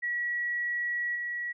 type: tone with level steps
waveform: sine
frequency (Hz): 1926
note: B6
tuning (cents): -44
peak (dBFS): -28 / -31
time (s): 0.02-1.53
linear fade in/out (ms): 20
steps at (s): 1.15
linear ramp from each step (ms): 10
effects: none